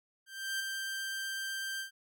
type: tone with ADSR envelope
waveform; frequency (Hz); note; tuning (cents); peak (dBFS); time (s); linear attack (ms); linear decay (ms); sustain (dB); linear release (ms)
sawtooth; 1573; G6; +6; -28; 0.26-1.91; 340; 4; -4; 110
effects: none